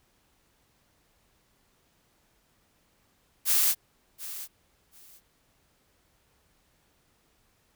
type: noise with echo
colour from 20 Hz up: blue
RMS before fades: -23 dBFS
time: 3.45-3.75 s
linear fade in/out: 50 ms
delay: 730 ms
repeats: 2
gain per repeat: -15 dB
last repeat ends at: 5.21 s
effects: pink hiss -68 dBFS RMS until 7.75 s